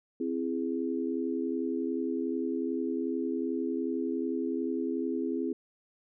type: chord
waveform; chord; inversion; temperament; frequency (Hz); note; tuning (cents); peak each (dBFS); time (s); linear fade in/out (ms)
sine; C augmented; none; equal with one note detuned; 261.6 / 332.7 / 415.3; C4 / E4 / G#4; 0 / +16 / 0; -32 / -33 / -35; 0.2-5.53; 5
effects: none